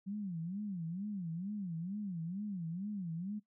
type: tone with vibrato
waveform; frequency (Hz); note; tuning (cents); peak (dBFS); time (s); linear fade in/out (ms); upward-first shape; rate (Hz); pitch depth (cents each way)
sine; 185; F#3; 0; -37; 0.06-3.4; 20; sine; 2.2; 230
effects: noise-tail reverb RT60 0.1 s tail -19 dB re dry